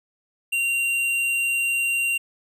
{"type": "tone with hard clipping", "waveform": "sine", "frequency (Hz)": 2764, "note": "F7", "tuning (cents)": -19, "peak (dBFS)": -22, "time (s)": [0.52, 2.18], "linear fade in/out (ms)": 10, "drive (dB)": 10, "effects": []}